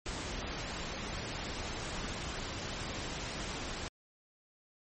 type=noise; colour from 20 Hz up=pink; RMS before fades=-39 dBFS; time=0.06-3.88 s; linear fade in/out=0 ms; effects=MP3 32 kbps